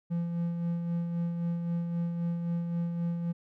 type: tone with tremolo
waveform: triangle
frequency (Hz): 170.6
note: F3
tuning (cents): -40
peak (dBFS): -25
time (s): 0.1-3.33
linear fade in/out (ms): 20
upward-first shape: sine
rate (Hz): 3.8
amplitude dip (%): 40
effects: none